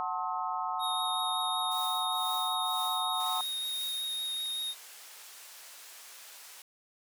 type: chord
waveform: sine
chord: F# diminished seventh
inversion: none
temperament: just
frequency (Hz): 740 / 888 / 1065.6 / 1278.7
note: F#5 / A5 / C6 / Eb6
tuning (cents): 0 / +16 / +31 / +47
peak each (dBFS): -36 / -36 / -36 / -37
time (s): 0-3.41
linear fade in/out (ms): 0
type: tone with vibrato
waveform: square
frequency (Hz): 3729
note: A#7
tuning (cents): 0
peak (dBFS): -33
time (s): 0.79-4.75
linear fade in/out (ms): 50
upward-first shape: triangle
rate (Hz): 5.3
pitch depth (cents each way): 14
type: noise with tremolo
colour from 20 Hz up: blue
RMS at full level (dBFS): -44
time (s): 1.71-4.16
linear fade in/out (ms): 5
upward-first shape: triangle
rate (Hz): 2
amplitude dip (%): 90
type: band-pass noise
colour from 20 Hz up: white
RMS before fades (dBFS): -50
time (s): 3.2-6.62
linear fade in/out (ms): 2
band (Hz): 650 to 13000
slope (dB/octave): 12
effects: none